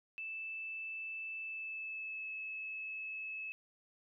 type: tone with pitch glide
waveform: sine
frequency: 2637 to 2596 Hz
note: E7 to E7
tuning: 0 to -27 cents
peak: -40 dBFS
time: 0.18-3.52 s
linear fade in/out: 0 ms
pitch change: -27 cents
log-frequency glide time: 1.4-2.31 s
effects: none